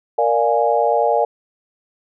sine chord, Bb dominant seventh, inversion none, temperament equal with one note detuned, 466.2 / 589 / 698.5 / 830.6 Hz, Bb4 / D5 / F5 / Ab5, 0 / +5 / 0 / 0 cents, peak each -19 dBFS, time 0.18-1.25 s, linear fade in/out 5 ms, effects none

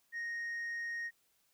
sine tone, 1864.7 Hz, A#6, in tune, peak -34 dBFS, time 0.12-1.11 s, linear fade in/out 50 ms, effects tanh soft clip ceiling -36 dBFS + white hiss -74 dBFS RMS until 1.53 s

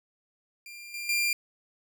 sawtooth tone with level steps, 2388 Hz, D7, 28 cents sharp, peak -39 / -31 / -21 dBFS, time 0.66-1.33 s, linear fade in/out 2 ms, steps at 0.94 / 1.09 s, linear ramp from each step 2 ms, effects none

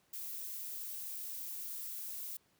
violet noise, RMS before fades -43 dBFS, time 0.13-2.37 s, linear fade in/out 5 ms, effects pink hiss -72 dBFS RMS until 2.59 s + high-pass 100 Hz 12 dB/octave

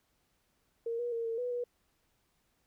sine tone with pitch steps, 462.7 / 481 / 461.7 / 455.6 / 492.3 / 485.3 Hz, A#4 / B4 / A#4 / A#4 / B4 / B4, -13 / -46 / -17 / -40 / -6 / -30 cents, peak -32 dBFS, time 0.86-1.64 s, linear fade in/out 5 ms, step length 130 ms, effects pink hiss -75 dBFS RMS until 2.66 s

